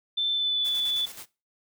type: tone with pitch glide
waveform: sine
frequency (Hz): 3540 to 3469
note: A7 to A7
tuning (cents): +10 to -25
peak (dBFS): -23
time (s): 0.17-1.06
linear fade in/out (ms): 10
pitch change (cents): -35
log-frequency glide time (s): 0.31-0.64
type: noise with tremolo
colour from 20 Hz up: white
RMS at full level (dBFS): -41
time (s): 0.64-1.26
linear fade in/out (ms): 20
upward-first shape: square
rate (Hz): 9.4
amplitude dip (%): 50
effects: noise-tail reverb RT60 0.3 s tail -21 dB re dry